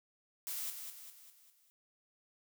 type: noise with echo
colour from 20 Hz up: blue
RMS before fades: -40 dBFS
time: 0.47-0.7 s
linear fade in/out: 0 ms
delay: 200 ms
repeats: 5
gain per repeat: -6 dB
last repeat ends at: 1.7 s
effects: none